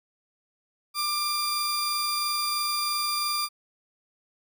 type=tone pair together; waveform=sawtooth; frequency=1190 / 4783 Hz; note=D6 / D8; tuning=+22 / +31 cents; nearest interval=2 octaves; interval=2409 cents; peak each=-25 dBFS; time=0.94-3.49 s; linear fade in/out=50 ms; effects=none